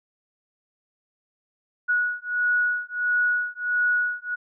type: beating tone pair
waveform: sine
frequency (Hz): 1461 / 1462.5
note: F#6 / F#6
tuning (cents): -22 / -21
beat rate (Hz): 1.5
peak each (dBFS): -24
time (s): 1.88-4.36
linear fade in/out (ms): 20
effects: none